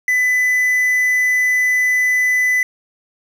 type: tone with quantisation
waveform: triangle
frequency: 2000 Hz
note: B6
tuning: 21 cents sharp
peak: -11 dBFS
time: 0.08-2.63 s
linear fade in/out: 2 ms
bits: 6
effects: none